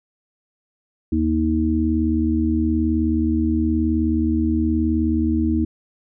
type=harmonic tone; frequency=79 Hz; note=D#2; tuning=27 cents sharp; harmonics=1 / 3 / 4; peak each=-22 / -21 / -20 dBFS; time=1.12-5.65 s; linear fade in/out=5 ms; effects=none